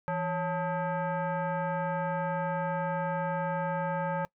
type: tone with frequency modulation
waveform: sine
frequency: 166.1 Hz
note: E3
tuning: 13 cents sharp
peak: -28 dBFS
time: 0.08-4.25 s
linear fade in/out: 0 ms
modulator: 718 Hz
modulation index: 1.5
effects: noise-tail reverb RT60 0.1 s tail -22 dB re dry